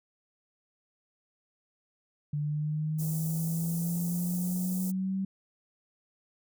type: exponential sweep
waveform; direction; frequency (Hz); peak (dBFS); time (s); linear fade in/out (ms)
sine; up; 146.83 to 193.4; -28; 2.33-5.25; 5
type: band-stop noise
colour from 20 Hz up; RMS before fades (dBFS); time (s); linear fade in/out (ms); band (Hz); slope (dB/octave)
white; -40; 2.98-4.92; 20; 690 to 6800; 24
effects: none